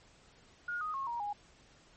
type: tone with pitch steps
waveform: sine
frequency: 1431 / 1245.8 / 1084.5 / 944.1 / 821.9 Hz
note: F6 / D#6 / C#6 / A#5 / G#5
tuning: +42 / +2 / -38 / +22 / -18 cents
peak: -34 dBFS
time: 0.68-1.33 s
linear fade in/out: 5 ms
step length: 130 ms
effects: pink hiss -62 dBFS RMS until 1.96 s + MP3 32 kbps